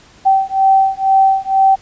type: beating tone pair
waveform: sine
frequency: 772 / 774.1 Hz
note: G5 / G5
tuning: -27 / -22 cents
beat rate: 2.1 Hz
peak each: -12 / -12 dBFS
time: 0.25-1.76 s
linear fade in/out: 20 ms
effects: pink hiss -45 dBFS RMS until 1.81 s + resampled to 16000 Hz